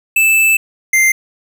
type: tone pair in turn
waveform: square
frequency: 2635 / 2091 Hz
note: E7 / C7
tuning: -1 / -2 cents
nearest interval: major third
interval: 401 cents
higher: first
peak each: -9 dBFS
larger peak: neither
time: 0.16-0.57 / 0.93-1.12 s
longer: first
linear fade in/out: 5 ms
effects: none